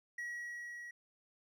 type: tone with level ramp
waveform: triangle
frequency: 1915 Hz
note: A#6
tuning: 46 cents sharp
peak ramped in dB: -37 to -44 dBFS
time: 0.18-0.91 s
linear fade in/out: 5 ms
effects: none